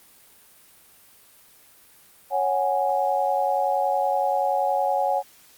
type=chord; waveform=sine; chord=C# suspended fourth; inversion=none; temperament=equal; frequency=554.4 / 740 / 830.6 Hz; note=C#5 / F#5 / G#5; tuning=0 / 0 / 0 cents; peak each=-25 / -24 / -24 dBFS; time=2.3-5.23 s; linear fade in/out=50 ms; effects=white hiss -53 dBFS RMS until 5.57 s + Opus 32 kbps